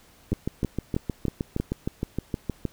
two click trains, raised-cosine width 3 ms, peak -12 / -13 dBFS, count 5 / 16, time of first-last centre 0.33-1.6 / 0.32-2.653 s, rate 3.15 / 6.43 Hz, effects pink hiss -56 dBFS RMS until 2.72 s

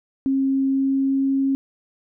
sine tone with pitch glide, 269.5 to 271.2 Hz, C#4 to C#4, -49 to -38 cents, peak -17 dBFS, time 0.26-1.55 s, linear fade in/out 0 ms, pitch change +11 cents, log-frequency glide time 0.71-1.25 s, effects none

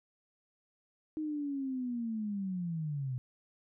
sine linear sweep, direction down, 313.5 to 123.3 Hz, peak -33 dBFS, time 1.17-3.18 s, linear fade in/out 0 ms, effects none

